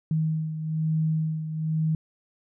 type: beating tone pair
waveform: sine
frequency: 157.7 / 158.8 Hz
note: D#3 / D#3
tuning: +24 / +36 cents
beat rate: 1.1 Hz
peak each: -24 / -31 dBFS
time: 0.11-1.95 s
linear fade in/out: 2 ms
effects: none